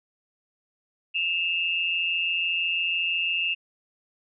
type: tone pair together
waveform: sine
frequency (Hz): 2626 / 2800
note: E7 / F7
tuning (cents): -7 / +4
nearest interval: minor second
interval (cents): 111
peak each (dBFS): -26 / -26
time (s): 1.14-3.55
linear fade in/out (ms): 20
effects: none